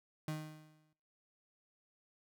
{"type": "tone with exponential decay", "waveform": "35% pulse", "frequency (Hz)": 154.7, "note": "D#3", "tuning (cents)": -10, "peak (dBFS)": -34, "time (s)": [0.28, 0.93], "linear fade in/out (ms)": 2, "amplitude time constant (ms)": 140, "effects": ["noise-tail reverb RT60 0.5 s tail -20 dB re dry"]}